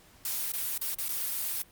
blue noise with dropouts, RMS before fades -32 dBFS, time 0.25-1.62 s, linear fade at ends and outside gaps 2 ms, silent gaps 0.52-0.536 / 0.779-0.813 / 0.946-0.985 / 1.084-1.09 s, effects pink hiss -58 dBFS RMS until 1.71 s + Opus 48 kbps

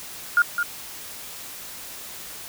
sine tone with echo, 1418 Hz, F6, 26 cents sharp, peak -13 dBFS, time 0.37-0.42 s, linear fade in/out 2 ms, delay 210 ms, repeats 1, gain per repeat -7 dB, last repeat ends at 0.63 s, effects white hiss -38 dBFS RMS until 2.48 s

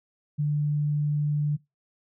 sine tone, 147.9 Hz, D3, 13 cents sharp, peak -22 dBFS, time 0.38-1.57 s, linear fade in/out 20 ms, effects noise-tail reverb RT60 0.2 s tail -21 dB re dry

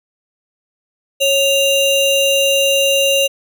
square ring-modulated tone, 1670 Hz, G#6, 9 cents sharp, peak -9 dBFS, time 1.2-3.28 s, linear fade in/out 20 ms, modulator 1120 Hz, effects none

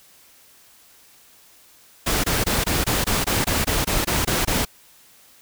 pink noise bursts, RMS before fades -21 dBFS, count 13, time 2.06-4.652 s, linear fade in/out 10 ms, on 180 ms, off 21 ms, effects white hiss -52 dBFS RMS until 5.41 s

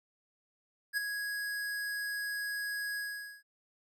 square tone with ADSR envelope, 1661.2 Hz, G#6, in tune, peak -28 dBFS, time 0.93-3.43 s, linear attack 44 ms, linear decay 10 ms, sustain -7 dB, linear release 460 ms, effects none

